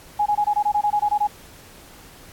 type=tone bursts; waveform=sine; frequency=832 Hz; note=G#5; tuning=3 cents sharp; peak=-16 dBFS; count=12; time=0.19-1.273 s; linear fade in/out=10 ms; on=71 ms; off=21 ms; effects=pink hiss -46 dBFS RMS until 2.32 s + AAC 64 kbps